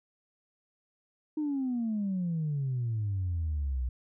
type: exponential sweep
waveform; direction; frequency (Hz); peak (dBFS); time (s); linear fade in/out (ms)
sine; down; 311.1 to 60.2; -27; 1.37-3.89; 5
effects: tanh soft clip ceiling -25 dBFS